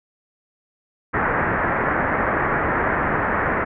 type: low-pass noise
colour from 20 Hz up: white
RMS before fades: -21 dBFS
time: 1.13-3.65 s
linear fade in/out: 20 ms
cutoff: 1900 Hz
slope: 48 dB/octave
effects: none